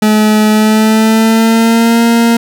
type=tone with pitch glide; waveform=40% pulse; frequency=214.1 to 232.1 Hz; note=A3 to A#3; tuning=-47 to -7 cents; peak=-5 dBFS; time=0.02-2.37 s; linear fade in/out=5 ms; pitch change=+140 cents; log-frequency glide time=0.5-2.02 s; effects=none